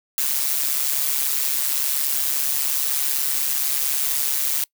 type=noise with amplitude modulation; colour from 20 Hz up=blue; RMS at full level=-19 dBFS; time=0.18-4.64 s; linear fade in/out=0 ms; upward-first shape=sine; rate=141 Hz; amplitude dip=70%; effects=noise-tail reverb RT60 0.1 s tail -24 dB re dry